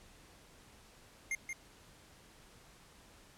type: tone with echo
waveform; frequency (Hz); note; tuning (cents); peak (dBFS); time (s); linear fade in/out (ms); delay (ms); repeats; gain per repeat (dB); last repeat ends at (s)
square; 2118; C7; +21; -34; 1.31-1.35; 2; 180; 1; -5; 1.53
effects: pink hiss -60 dBFS RMS until 3.37 s + low-pass 11000 Hz 12 dB/octave